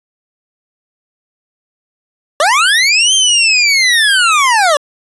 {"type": "linear two-way sweep", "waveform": "25% pulse", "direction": "up then down", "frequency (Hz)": [554.4, 3178, 554.4], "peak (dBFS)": -4, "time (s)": [2.4, 4.77], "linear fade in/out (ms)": 2, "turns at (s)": 3.14, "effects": ["resampled to 24000 Hz"]}